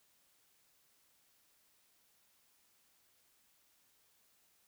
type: silence
effects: white hiss -72 dBFS RMS until 4.67 s